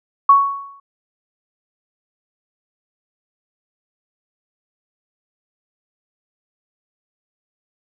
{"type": "tone with exponential decay", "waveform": "sine", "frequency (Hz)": 1113, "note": "C#6", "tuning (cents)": 7, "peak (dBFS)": -4, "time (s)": [0.29, 0.8], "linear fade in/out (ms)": 5, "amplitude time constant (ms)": 110, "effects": []}